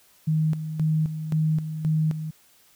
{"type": "tone with tremolo", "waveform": "sine", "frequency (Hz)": 156.5, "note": "D#3", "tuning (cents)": 10, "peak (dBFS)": -19, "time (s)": [0.27, 2.31], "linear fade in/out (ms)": 10, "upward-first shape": "square", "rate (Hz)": 1.9, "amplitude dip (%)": 65, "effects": ["white hiss -58 dBFS RMS until 2.75 s"]}